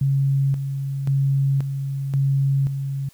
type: tone with tremolo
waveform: sine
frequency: 137.4 Hz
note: C#3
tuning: 15 cents flat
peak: -16 dBFS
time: 0.01-3.09 s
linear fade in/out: 5 ms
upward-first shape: square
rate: 0.94 Hz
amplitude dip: 55%
effects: white hiss -55 dBFS RMS until 3.13 s